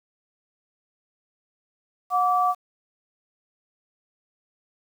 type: tone pair together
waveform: sine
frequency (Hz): 727 / 1158.6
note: F#5 / D6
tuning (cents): -31 / -24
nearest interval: minor sixth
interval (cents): 807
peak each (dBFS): -21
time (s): 2.1-2.55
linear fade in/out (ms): 50
effects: 8-bit